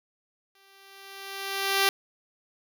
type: tone with exponential growth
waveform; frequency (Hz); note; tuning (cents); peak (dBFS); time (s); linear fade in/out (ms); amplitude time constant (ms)
5% pulse; 391.6; G4; -2; -8; 0.55-1.89; 2; 290
effects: none